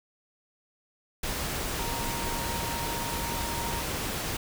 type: tone in noise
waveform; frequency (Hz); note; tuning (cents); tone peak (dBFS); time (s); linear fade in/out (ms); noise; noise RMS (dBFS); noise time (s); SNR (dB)
sine; 932.3; A#5; 0; -36; 1.79-3.82; 5; pink; -32; 1.23-4.37; -7
effects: none